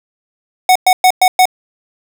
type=tone bursts; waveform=square; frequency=740 Hz; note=F#5; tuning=in tune; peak=-6 dBFS; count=5; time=0.69-1.455 s; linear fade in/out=2 ms; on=65 ms; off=110 ms; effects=none